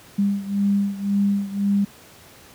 sine beating tone pair, 199.8 / 201.7 Hz, G3 / G3, +33 / +50 cents, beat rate 1.9 Hz, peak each -20 / -23 dBFS, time 0.18-1.85 s, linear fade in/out 10 ms, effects pink hiss -47 dBFS RMS until 2.54 s + high-pass 80 Hz 12 dB/octave

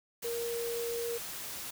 sine tone in noise, 468.8 Hz, A#4, 10 cents sharp, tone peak -33 dBFS, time 0.24-1.18 s, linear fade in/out 10 ms, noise white, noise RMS -41 dBFS, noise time 0.22-1.71 s, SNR +5 dB, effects none

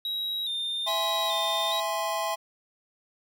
triangle tone with vibrato, 3729 Hz, A#7, in tune, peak -27 dBFS, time 0.05-1.8 s, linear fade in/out 2 ms, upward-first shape square, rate 1.2 Hz, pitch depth 52 cents each way
square chord, E augmented, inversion none, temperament equal, 659.3 / 830.6 / 1046.5 Hz, E5 / G#5 / B#5, 0 / 0 / 0 cents, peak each -32 / -33 / -32 dBFS, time 0.86-2.36 s, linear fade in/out 20 ms
effects none

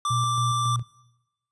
square tone, 1174.7 Hz, D6, in tune, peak -24 dBFS, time 0.05-0.76 s, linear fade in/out 2 ms
sine tone with tremolo, 120 Hz, B2, 49 cents flat, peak -24 dBFS, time 0.1-0.83 s, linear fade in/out 10 ms, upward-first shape square, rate 3.6 Hz, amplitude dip 40%
effects noise-tail reverb RT60 1.0 s tail -22 dB re dry + resampled to 24000 Hz

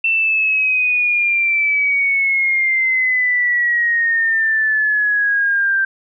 sine exponential sweep, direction down, 2688 to 1568 Hz, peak -13 dBFS, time 0.04-5.85 s, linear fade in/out 5 ms, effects none

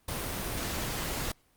pink noise, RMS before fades -34 dBFS, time 0.08-1.32 s, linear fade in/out 5 ms, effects pink hiss -67 dBFS RMS until 1.56 s + Opus 32 kbps

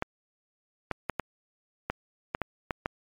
clicks, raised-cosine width 0.5 ms, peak -13 dBFS, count 9, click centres 0.024 / 0.913 / 1.097 / 1.197 / 1.9 / 2.349 / 2.417 / 2.708 / 2.859 s, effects MP3 96 kbps

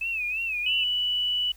sine tone with vibrato, 2578 Hz, E7, 39 cents flat, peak -26 dBFS, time 0.01-0.84 s, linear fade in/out 5 ms, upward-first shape sine, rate 3 Hz, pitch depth 110 cents each way
sine tone, 2960 Hz, F#7, in tune, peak -23 dBFS, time 0.66-1.52 s, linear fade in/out 5 ms
effects added 50 Hz sine -51 dBFS peak until 1.56 s + white hiss -57 dBFS RMS until 1.56 s

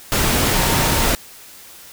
sine tone in noise, 918 Hz, A#5, 27 cents flat, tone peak -26 dBFS, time 0.55-1.06 s, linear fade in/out 0 ms, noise pink, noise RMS -17 dBFS, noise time 0.12-1.15 s, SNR -12 dB, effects white hiss -41 dBFS RMS until 1.92 s

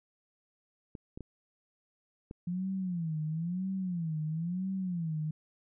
clicks, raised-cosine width 3 ms, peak -29 dBFS, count 4, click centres 0.952 / 1.175 / 1.207 / 2.311 s
sine tone with vibrato, 171.8 Hz, F3, 28 cents flat, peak -31 dBFS, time 2.47-5.31 s, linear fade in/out 5 ms, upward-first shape sine, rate 1 Hz, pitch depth 190 cents each way
effects none

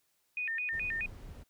sine tone with vibrato, 2121 Hz, C7, 23 cents sharp, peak -32 dBFS, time 0.37-1.06 s, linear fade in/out 2 ms, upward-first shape square, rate 4.7 Hz, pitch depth 270 cents each way
brown noise, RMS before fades -47 dBFS, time 0.72-1.44 s, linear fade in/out 20 ms
effects white hiss -75 dBFS RMS until 1.49 s

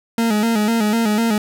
40% pulse tone with vibrato, 220 Hz, A3, in tune, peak -14 dBFS, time 0.18-1.38 s, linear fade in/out 2 ms, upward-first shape square, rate 4 Hz, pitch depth 76 cents each way, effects none

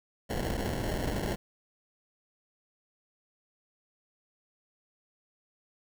pink noise with sample-and-hold, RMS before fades -32 dBFS, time 0.29-1.36 s, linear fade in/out 20 ms, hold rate 1225 Hz, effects none

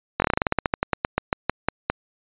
slowing click train, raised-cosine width 0.5 ms, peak -4 dBFS, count 21, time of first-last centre 0.2-1.9 s, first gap 21 ms, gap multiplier 1.13, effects resampled to 8000 Hz

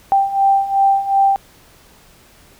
sine beating tone pair, 784 / 786.7 Hz, G5 / G5, 0 / +6 cents, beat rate 2.7 Hz, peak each -17 / -13 dBFS, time 0.12-1.36 s, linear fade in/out 0 ms, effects pink hiss -48 dBFS RMS until 2.59 s

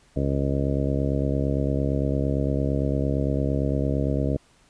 harmonic tone, 68.8 Hz, C#2, 12 cents flat, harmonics 1 / 2 / 3 / 4 / 5 / 6 / 7 / 8 / 9, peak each -27 / -26 / -32 / -28 / -34 / -35 / -32 / -36 / -33 dBFS, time 0.16-4.37 s, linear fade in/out 5 ms, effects pink hiss -59 dBFS RMS until 4.69 s + resampled to 22050 Hz

